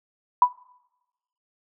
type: tone with exponential decay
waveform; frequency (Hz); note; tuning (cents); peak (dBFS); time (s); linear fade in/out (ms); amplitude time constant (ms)
sine; 987.8; B5; 0; -8; 0.42-0.53; 2; 23
effects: noise-tail reverb RT60 1.0 s tail -24 dB re dry